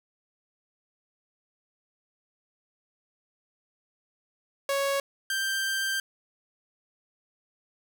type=tone pair in turn; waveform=sawtooth; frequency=554.4 / 1573.1 Hz; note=C#5 / G6; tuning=0 / +6 cents; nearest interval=octave + tritone; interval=1806 cents; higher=second; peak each=-21 / -23 dBFS; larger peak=first; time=4.69-5 / 5.3-6 s; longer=second; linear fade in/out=2 ms; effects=none